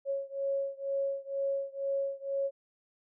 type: beating tone pair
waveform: sine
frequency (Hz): 550 / 552.1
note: C#5 / C#5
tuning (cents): -14 / -7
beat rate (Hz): 2.1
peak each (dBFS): -33 / -34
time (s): 0.05-2.51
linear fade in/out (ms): 50
effects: none